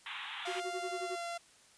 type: band-pass noise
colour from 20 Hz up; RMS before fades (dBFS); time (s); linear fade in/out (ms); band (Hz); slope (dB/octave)
white; -43; 0.06-0.6; 2; 800 to 3700; 96
type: tone with pitch glide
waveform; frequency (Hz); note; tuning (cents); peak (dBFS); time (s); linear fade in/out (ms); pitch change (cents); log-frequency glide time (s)
sawtooth; 699 to 686.2; F5 to F5; +1 to -31; -34; 0.45-1.38; 10; -32; 0.57-1.25
type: tone with tremolo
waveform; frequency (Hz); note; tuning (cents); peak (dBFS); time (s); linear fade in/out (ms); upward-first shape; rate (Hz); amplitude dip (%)
triangle; 370; F#4; 0; -34; 0.47-1.16; 10; sine; 11; 100
effects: white hiss -62 dBFS RMS until 1.77 s + resampled to 22050 Hz